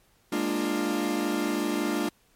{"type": "chord", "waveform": "40% pulse", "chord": "Bb dominant seventh", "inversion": "third", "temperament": "equal with one note detuned", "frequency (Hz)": [207.7, 233.1, 296.4, 349.2], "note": ["Ab3", "Bb3", "D4", "F4"], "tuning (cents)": [0, 0, 16, 0], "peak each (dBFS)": [-32, -32, -28, -30], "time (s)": [0.32, 2.09], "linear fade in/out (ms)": 5, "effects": ["pink hiss -64 dBFS RMS until 2.35 s", "MP3 64 kbps"]}